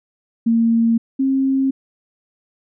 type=tone pair in turn; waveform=sine; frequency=229.4 / 268.1 Hz; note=A#3 / C4; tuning=-28 / +42 cents; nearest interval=minor third; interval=270 cents; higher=second; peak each=-12 / -14 dBFS; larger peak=first; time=0.46-0.98 / 1.19-1.71 s; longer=neither; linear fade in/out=10 ms; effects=none